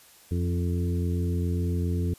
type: harmonic tone with a mistuned harmonic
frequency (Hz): 87.31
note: F2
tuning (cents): 0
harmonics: 1 / 2 / 3 / 4 / 5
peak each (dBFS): -25 / -31 / -35 / -37 / -39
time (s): 0.31-2.14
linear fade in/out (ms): 5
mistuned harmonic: 3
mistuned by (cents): +17
effects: white hiss -54 dBFS RMS until 2.18 s + resampled to 32000 Hz